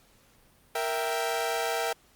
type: chord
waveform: sawtooth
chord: E diminished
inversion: second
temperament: equal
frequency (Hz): 466.2 / 659.3 / 784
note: Bb4 / E5 / G5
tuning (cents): 0 / 0 / 0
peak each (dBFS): -28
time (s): 0.75-1.93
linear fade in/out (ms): 5
effects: pink hiss -61 dBFS RMS until 2.15 s + Opus 48 kbps